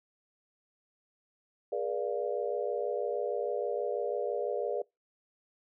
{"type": "chord", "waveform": "sine", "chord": "G# diminished seventh", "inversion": "none", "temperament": "equal with one note detuned", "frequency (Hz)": [415.3, 481.5, 587.3, 698.5], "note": ["G#4", "B4", "D5", "F5"], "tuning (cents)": [0, -44, 0, 0], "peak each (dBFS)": [-35, -34, -35, -40], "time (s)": [1.72, 4.82], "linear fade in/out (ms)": 5, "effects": ["noise-tail reverb RT60 0.2 s tail -25 dB re dry"]}